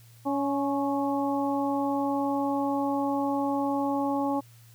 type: harmonic tone with a mistuned harmonic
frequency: 280 Hz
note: C#4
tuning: 18 cents sharp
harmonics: 1 / 2 / 3 / 4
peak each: -27 / -32 / -30 / -36 dBFS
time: 0.25-4.41 s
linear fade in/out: 20 ms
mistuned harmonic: 4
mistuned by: -32 cents
effects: added 116 Hz sine -51 dBFS peak until 4.74 s + white hiss -59 dBFS RMS until 4.74 s

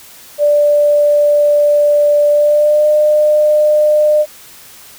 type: tone with pitch glide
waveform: sine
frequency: 587.3 to 603.1 Hz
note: D5 to D5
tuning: 0 to +46 cents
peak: -7 dBFS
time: 0.38-4.26 s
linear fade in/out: 50 ms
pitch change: +46 cents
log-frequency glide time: 2.3-2.88 s
effects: white hiss -38 dBFS RMS until 4.98 s

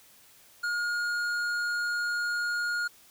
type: tone with tanh clipping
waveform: sine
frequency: 1428 Hz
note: F6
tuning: 38 cents sharp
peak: -29 dBFS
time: 0.63-2.88 s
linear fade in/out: 10 ms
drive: 11 dB
effects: white hiss -57 dBFS RMS until 3.1 s

